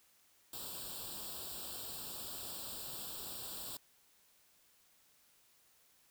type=noise with comb filter; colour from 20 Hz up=white; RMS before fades=-45 dBFS; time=0.53-3.77 s; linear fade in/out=2 ms; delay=0.24 ms; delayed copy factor=+0.9; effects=white hiss -69 dBFS RMS until 6.1 s